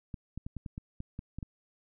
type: clicks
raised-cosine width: 5 ms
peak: -26 dBFS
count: 10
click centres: 0.142 / 0.376 / 0.465 / 0.567 / 0.662 / 0.779 / 1.004 / 1.191 / 1.386 / 1.428 s
effects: none